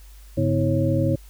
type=tone cluster; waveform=sine; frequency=101.1 / 141.1 / 250.5 / 323.6 / 547 Hz; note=G#2 / C#3 / B3 / E4 / C#5; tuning=-46 / +31 / +25 / -32 / -23 cents; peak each=-23 / -23 / -27 / -25 / -25 dBFS; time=0.37-1.16 s; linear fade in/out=10 ms; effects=added 50 Hz sine -42 dBFS peak until 1.29 s + white hiss -54 dBFS RMS until 1.29 s